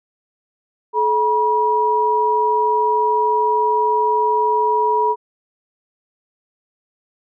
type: tone pair together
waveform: sine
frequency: 430 / 963.4 Hz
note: A4 / B5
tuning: -40 / -43 cents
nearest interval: octave + major second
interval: 1397 cents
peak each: -19 / -15 dBFS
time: 0.93-5.16 s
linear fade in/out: 50 ms
effects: none